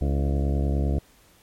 harmonic tone with a mistuned harmonic, 70 Hz, C#2, 18 cents sharp, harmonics 1 / 2 / 3 / 4 / 5 / 6 / 7 / 8 / 9 / 10, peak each -22 / -28 / -32 / -34 / -36 / -38 / -39 / -40 / -41 / -42 dBFS, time 0.01-0.99 s, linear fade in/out 5 ms, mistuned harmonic 5, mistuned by -67 cents, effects pink hiss -57 dBFS RMS until 1.42 s + MP3 64 kbps

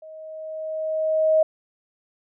sine tone with level ramp, 630 Hz, D#5, 21 cents sharp, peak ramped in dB -39 to -13 dBFS, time 0.02-1.43 s, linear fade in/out 5 ms, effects none

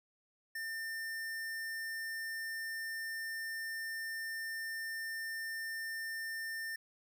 square tone, 1800 Hz, A6, 39 cents sharp, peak -39 dBFS, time 0.55-6.76 s, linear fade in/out 5 ms, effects none

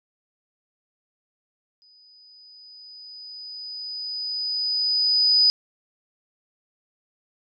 sine tone with exponential growth, 4978 Hz, D#8, in tune, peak -13 dBFS, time 1.82-5.5 s, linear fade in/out 0 ms, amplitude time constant 800 ms, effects none

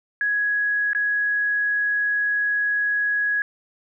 sine tone with dropouts, 1669 Hz, G#6, 8 cents sharp, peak -19 dBFS, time 0.21-3.42 s, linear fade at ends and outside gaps 1 ms, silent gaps 0.932-0.949 s, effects none

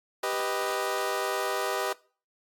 20% pulse chord, G augmented, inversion none, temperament equal, 392 / 493.9 / 622.3 Hz, G4 / B4 / D#5, 0 / 0 / 0 cents, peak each -27 dBFS, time 0.23-1.93 s, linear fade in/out 5 ms, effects noise-tail reverb RT60 0.4 s tail -22 dB re dry + AAC 64 kbps

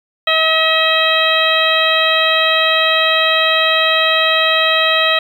harmonic tone, 640 Hz, D#5, 49 cents sharp, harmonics 1 / 2 / 3 / 4 / 5 / 6, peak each -18 / -18 / -18 / -18 / -18 / -18 dBFS, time 0.27-5.19 s, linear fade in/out 5 ms, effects 7-bit

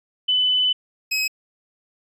sine / 25% pulse tone pair in turn, 3006 / 2548 Hz, F#7 / D#7, +27 / +41 cents, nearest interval minor third, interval 286 cents, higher first, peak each -16 dBFS, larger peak neither, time 0.28-0.73 / 1.11-1.28 s, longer first, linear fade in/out 10 ms, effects resampled to 32000 Hz

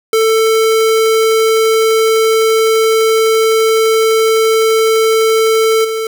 square tone with level steps, 444.1 Hz, A4, 16 cents sharp, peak -9 / -16 dBFS, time 0.13-6.07 s, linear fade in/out 2 ms, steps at 5.84 s, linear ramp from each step 10 ms, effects none

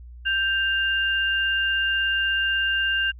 sine tone pair together, 1570.9 / 2799 Hz, G6 / F7, +3 / +3 cents, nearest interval minor seventh, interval 1000 cents, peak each -22 / -24 dBFS, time 0.25-3.12 s, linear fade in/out 20 ms, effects added 60 Hz sine -39 dBFS peak until 3.19 s

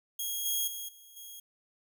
5% pulse tone with level steps, 3278 Hz, G#7, 23 cents flat, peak -24 / -20 / -29 / -44 / -36 dBFS, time 0.19-1.4 s, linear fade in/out 5 ms, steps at 0.45 / 0.67 / 0.88 / 1.16 s, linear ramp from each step 10 ms, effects none

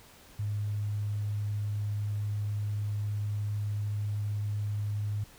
sine tone, 103.83 Hz, G#2, in tune, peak -29 dBFS, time 0.39-5.24 s, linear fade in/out 5 ms, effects pink hiss -55 dBFS RMS until 5.38 s

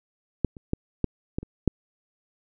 clicks, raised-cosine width 3 ms, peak -8 / -29 / -11 / -9 / -14 / -25 / -6 dBFS, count 7, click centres 0.447 / 0.568 / 0.734 / 1.043 / 1.385 / 1.43 / 1.677 s, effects none

